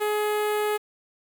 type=tone with notch filter; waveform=sawtooth; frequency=421.2 Hz; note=G#4; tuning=24 cents sharp; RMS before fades=-25 dBFS; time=0-0.78 s; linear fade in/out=20 ms; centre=5500 Hz; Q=0.82; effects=8-bit